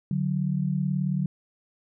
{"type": "tone pair together", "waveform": "sine", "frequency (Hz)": [146.45, 185], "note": ["D3", "F#3"], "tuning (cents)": [-5, 0], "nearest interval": "major third", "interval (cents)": 405, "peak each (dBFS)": -26, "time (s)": [0.11, 1.26], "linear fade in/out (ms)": 2, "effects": []}